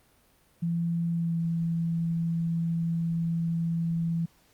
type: tone with pitch glide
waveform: sine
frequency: 168.9 to 166.67 Hz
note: E3 to E3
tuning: +42 to +19 cents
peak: -25 dBFS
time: 0.62-4.26 s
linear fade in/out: 10 ms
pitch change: -23 cents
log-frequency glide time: 1.1-1.37 s
effects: pink hiss -63 dBFS RMS until 4.53 s + Opus 32 kbps